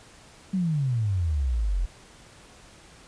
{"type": "exponential sweep", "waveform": "sine", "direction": "down", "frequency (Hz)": [196, 41], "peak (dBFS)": -22, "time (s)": [0.53, 1.86], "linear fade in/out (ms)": 10, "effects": ["pink hiss -51 dBFS RMS until 3.07 s", "resampled to 22050 Hz"]}